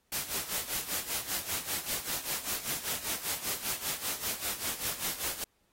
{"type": "noise with tremolo", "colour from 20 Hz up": "white", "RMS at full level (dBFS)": -32, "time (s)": [0.12, 5.44], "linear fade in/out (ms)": 2, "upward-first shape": "sine", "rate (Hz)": 5.1, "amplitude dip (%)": 75, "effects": ["pink hiss -73 dBFS RMS until 5.72 s", "AAC 48 kbps"]}